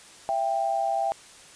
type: tone pair together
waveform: sine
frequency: 667.3 / 789 Hz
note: E5 / G5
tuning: +21 / +11 cents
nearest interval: minor third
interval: 290 cents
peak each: -27 / -25 dBFS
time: 0.29-1.12 s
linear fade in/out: 0 ms
effects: white hiss -49 dBFS RMS until 1.55 s + resampled to 22050 Hz